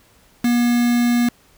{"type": "tone with quantisation", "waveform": "triangle", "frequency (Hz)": 240, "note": "B3", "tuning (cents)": -49, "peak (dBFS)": -12, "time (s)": [0.44, 1.29], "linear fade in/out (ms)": 5, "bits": 4, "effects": ["pink hiss -54 dBFS RMS until 1.57 s"]}